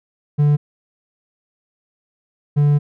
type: tone pair in turn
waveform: triangle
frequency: 146.83 / 145.82 Hz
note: D3 / D3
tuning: 0 / -12 cents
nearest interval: unison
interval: 12 cents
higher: first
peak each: -9 dBFS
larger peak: neither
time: 0.38-0.57 / 2.56-2.79 s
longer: second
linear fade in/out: 20 ms
effects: none